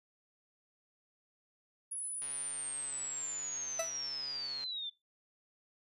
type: linear sweep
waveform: sine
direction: down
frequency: 10420 to 3500 Hz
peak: -37 dBFS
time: 1.91-4.9 s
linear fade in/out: 10 ms
type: click train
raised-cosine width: 0.2 ms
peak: -34 dBFS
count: 337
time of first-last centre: 2.22-4.637 s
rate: 139 Hz
type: tone with exponential decay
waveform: 40% pulse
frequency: 657 Hz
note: E5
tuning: 6 cents flat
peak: -29 dBFS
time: 3.79-3.97 s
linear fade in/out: 5 ms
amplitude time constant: 37 ms
effects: noise-tail reverb RT60 0.2 s tail -18 dB re dry + resampled to 32000 Hz